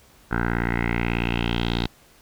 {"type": "tone with low-pass filter sweep", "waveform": "10% pulse", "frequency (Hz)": 58.27, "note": "A#1", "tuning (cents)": 0, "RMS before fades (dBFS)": -24, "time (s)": [0.31, 1.87], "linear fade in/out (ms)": 5, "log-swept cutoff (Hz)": [1500, 3900], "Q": 4.6, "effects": ["pink hiss -54 dBFS RMS until 2.21 s"]}